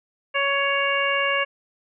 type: harmonic tone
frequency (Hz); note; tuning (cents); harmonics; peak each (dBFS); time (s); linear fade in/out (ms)
558; C#5; +11; 1 / 2 / 3 / 4 / 5; -26 / -26 / -26 / -26 / -26; 0.34-1.45; 20
effects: none